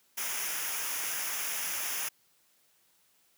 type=noise with comb filter; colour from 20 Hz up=white; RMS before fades=-34 dBFS; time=0.17-2.09 s; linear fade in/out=10 ms; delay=0.24 ms; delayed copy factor=-0.7; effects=white hiss -68 dBFS RMS until 3.37 s + high-pass 80 Hz 12 dB/octave